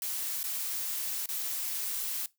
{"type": "noise with dropouts", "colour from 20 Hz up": "blue", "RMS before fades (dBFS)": -34, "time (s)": [0.02, 2.26], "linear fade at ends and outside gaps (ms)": 1, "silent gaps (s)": [[0.431, 0.44], [1.259, 1.289]], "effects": ["noise-tail reverb RT60 0.2 s tail -20 dB re dry"]}